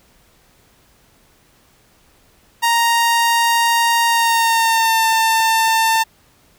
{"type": "tone with pitch glide", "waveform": "sawtooth", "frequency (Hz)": [932.3, 896.4], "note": ["A#5", "A5"], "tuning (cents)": [0, 32], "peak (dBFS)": -9, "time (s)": [2.62, 6.04], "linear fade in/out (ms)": 20, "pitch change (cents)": -68, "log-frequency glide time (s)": [4.07, 5.05], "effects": ["pink hiss -54 dBFS RMS until 6.58 s"]}